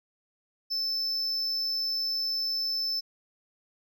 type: tone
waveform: triangle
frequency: 5274 Hz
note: E8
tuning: in tune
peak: -26 dBFS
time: 0.7-3.01 s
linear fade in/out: 20 ms
effects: none